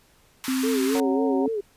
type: high-pass noise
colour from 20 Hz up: pink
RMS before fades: -33 dBFS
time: 0.44-1 s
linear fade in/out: 0 ms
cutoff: 950 Hz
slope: 48 dB/octave
type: tone with pitch glide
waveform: sine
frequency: 261.6 to 269.1 Hz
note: C4 to C4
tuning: 0 to +49 cents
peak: -22 dBFS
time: 0.48-1.48 s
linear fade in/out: 2 ms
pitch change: +49 cents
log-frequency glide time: 0.73-0.92 s
type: tone with vibrato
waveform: sine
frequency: 415.1 Hz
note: G#4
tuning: 1 cent flat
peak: -24 dBFS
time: 0.63-1.61 s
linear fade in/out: 10 ms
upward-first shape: sine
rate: 3.7 Hz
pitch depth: 150 cents each way
type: harmonic tone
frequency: 185 Hz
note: F#3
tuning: in tune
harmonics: 3 / 4 / 5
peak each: -30 / -32 / -34 dBFS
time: 0.95-1.46 s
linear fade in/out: 0 ms
effects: pink hiss -59 dBFS RMS until 1.76 s + resampled to 32000 Hz